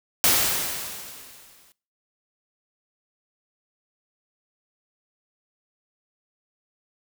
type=noise with exponential decay; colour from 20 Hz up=white; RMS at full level=-17 dBFS; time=0.24-1.72 s; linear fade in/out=0 ms; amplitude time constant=320 ms; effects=noise-tail reverb RT60 0.4 s tail -22 dB re dry